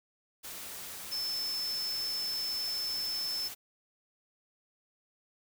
sine tone in noise, 5274 Hz, E8, in tune, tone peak -32 dBFS, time 1.11-3.49 s, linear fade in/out 20 ms, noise white, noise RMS -43 dBFS, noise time 0.43-3.55 s, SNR +8 dB, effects none

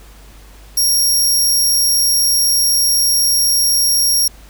20% pulse tone, 5588 Hz, F8, in tune, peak -6 dBFS, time 0.77-4.28 s, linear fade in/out 5 ms, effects added 50 Hz sine -39 dBFS peak until 4.49 s + pink hiss -45 dBFS RMS until 4.49 s

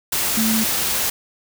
sine tone in noise, 221.7 Hz, A3, 13 cents sharp, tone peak -18 dBFS, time 0.37-0.64 s, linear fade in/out 5 ms, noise white, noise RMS -21 dBFS, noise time 0.12-1.1 s, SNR 0 dB, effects none

